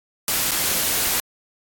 white noise with dropouts, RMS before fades -21 dBFS, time 0.28-1.2 s, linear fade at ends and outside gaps 1 ms, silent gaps 0.51-0.516 s, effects AAC 64 kbps

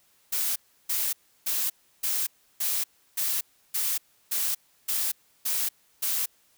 blue noise bursts, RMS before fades -27 dBFS, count 11, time 0.32-6.26 s, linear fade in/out 10 ms, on 240 ms, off 330 ms, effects white hiss -64 dBFS RMS until 6.57 s

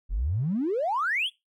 triangle exponential sweep, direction up, 38.89 to 3518 Hz, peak -20 dBFS, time 0.09-1.3 s, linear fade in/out 50 ms, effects noise-tail reverb RT60 0.2 s tail -22 dB re dry + tanh soft clip ceiling -22 dBFS

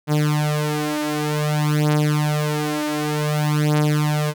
sawtooth beating tone pair, 150.1 / 150.64 Hz, D3 / D3, +38 / +44 cents, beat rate 0.54 Hz, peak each -17 / -17 dBFS, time 0.07-4.34 s, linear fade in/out 50 ms, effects none

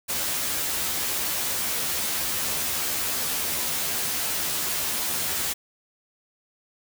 white noise with comb filter, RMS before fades -27 dBFS, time 0.08-5.54 s, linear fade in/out 20 ms, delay 13 ms, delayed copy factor +0.95, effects none

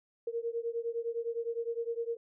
sine beating tone pair, 460.8 / 470.6 Hz, A#4 / A#4, -20 / +16 cents, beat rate 9.8 Hz, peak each -35 / -36 dBFS, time 0.27-2.17 s, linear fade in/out 5 ms, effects none

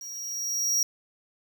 square tone with level ramp, 5680 Hz, F8, 28 cents sharp, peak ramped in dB -38 to -21 dBFS, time 0.01-0.83 s, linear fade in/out 2 ms, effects 9-bit

